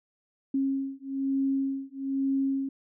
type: beating tone pair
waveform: sine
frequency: 270.7 / 271.8 Hz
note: C#4 / C#4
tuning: -41 / -34 cents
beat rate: 1.1 Hz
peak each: -29 dBFS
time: 0.54-2.69 s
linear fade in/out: 5 ms
effects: none